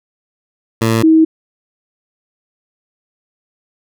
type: tone pair in turn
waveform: 15% pulse / sine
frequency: 113 / 319.6 Hz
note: A2 / D#4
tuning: +47 / +47 cents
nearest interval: octave + tritone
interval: 1800 cents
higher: second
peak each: -5 dBFS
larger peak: neither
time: 0.81-1.03 / 1.03-1.25 s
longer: neither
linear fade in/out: 10 ms
effects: none